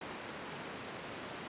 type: band-pass noise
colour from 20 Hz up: pink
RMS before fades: -45 dBFS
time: 0.01-1.48 s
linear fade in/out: 5 ms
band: 190 to 3000 Hz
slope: 12 dB/octave
effects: resampled to 8000 Hz